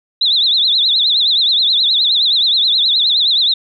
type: tone with vibrato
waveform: sine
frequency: 3769 Hz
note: A#7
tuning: 18 cents sharp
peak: -10 dBFS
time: 0.21-3.54 s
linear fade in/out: 5 ms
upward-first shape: triangle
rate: 9.5 Hz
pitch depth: 200 cents each way
effects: none